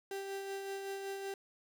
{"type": "tone with tremolo", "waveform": "35% pulse", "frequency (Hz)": 392, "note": "G4", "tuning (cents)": 0, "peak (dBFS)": -36, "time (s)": [0.11, 1.34], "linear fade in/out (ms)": 2, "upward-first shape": "sine", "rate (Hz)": 5.3, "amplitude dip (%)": 35, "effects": []}